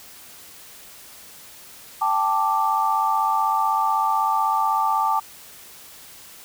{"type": "chord", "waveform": "sine", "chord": "G suspended second", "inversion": "none", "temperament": "equal", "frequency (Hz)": [784, 880, 1174.7], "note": ["G5", "A5", "D6"], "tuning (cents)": [0, 0, 0], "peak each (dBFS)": [-25, -21, -22], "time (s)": [2.01, 5.2], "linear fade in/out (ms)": 10, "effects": ["white hiss -44 dBFS RMS until 6.44 s"]}